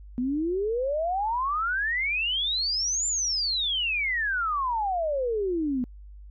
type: exponential two-way sweep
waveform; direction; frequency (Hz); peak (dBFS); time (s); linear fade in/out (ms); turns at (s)
sine; up then down; 240.3 to 7300 to 240.3; -24; 0.18-5.84; 0; 3.07
effects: added 50 Hz sine -42 dBFS peak until 6.3 s

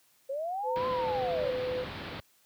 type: linear two-way sweep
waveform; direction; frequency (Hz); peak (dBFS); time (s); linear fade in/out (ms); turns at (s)
sine; up then down; 523.3 to 1046.5 to 523.3; -31; 0.29-1.51; 10; 0.88
type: tone with pitch glide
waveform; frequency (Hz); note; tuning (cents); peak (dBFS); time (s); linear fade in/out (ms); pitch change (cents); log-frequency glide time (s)
sine; 508 to 504.2; B4 to B4; +49 to +36; -30; 0.63-1.86; 50; -13; 0.96-1.71
type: low-pass noise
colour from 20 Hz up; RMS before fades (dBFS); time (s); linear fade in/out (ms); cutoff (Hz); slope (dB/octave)
pink; -39; 0.76-2.2; 0; 4400; 48
effects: white hiss -66 dBFS RMS until 2.45 s + high-pass 80 Hz 12 dB/octave

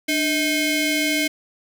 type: ring-modulated tone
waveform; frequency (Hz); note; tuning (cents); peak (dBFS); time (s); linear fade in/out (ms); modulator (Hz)
sawtooth; 932.3; A#5; 0; -12; 0.08-1.28; 10; 1230
effects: none

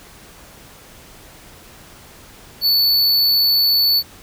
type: tone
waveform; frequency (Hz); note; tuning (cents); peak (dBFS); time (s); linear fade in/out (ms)
square; 4463; C#8; +11; -13; 2.61-4.03; 50
effects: pink hiss -43 dBFS RMS until 4.22 s

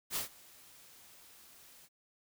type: noise with ADSR envelope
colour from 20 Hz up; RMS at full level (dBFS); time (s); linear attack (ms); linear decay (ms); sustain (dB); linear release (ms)
white; -34; 0.1-1.89; 62; 120; -24; 43
effects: none

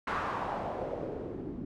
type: noise with low-pass filter sweep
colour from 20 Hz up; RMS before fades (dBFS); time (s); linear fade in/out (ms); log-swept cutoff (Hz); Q
white; -36; 0.07-1.65; 5; 1400 to 250; 2.4
effects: none

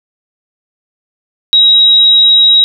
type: tone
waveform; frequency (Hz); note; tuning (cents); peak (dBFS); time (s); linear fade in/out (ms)
sine; 3827; A#7; +45; -3; 1.53-2.64; 0
effects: none

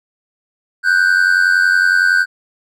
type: tone pair together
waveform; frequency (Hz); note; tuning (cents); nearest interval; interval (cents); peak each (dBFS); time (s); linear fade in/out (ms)
triangle; 1477.2 / 1568; F#6 / G6; -3 / 0; minor second; 103; -11; 0.83-2.26; 50
effects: none

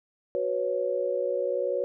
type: chord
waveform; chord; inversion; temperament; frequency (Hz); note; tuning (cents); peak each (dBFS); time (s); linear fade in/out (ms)
sine; F# suspended fourth; none; equal; 370 / 493.9 / 554.4; F#4 / B4 / C#5; 0 / 0 / 0; -32 / -29 / -28; 0.35-1.84; 0
effects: none

